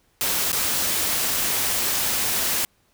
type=noise with dropouts; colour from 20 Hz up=white; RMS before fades=-23 dBFS; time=0.21-2.65 s; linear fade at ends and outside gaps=0 ms; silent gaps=0.518-0.529 s; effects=pink hiss -64 dBFS RMS until 2.93 s